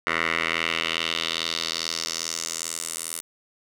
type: tone with band-pass filter sweep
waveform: 10% pulse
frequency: 82.41 Hz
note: E2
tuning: in tune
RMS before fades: -28 dBFS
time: 0.07-3.21 s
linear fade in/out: 0 ms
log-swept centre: 1800 to 10000 Hz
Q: 2.3
effects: none